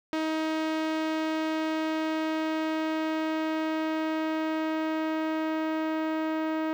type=tone with low-pass filter sweep; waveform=sawtooth; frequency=315.9 Hz; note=D#4; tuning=26 cents sharp; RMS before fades=-29 dBFS; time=0.13-6.73 s; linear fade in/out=0 ms; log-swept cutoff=4300 to 2000 Hz; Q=0.71; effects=10-bit